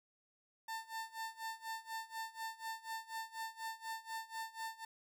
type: tone with tremolo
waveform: 30% pulse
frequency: 896 Hz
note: A5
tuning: 31 cents sharp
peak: -37 dBFS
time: 0.68-4.85 s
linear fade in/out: 5 ms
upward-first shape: sine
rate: 4.1 Hz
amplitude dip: 90%
effects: none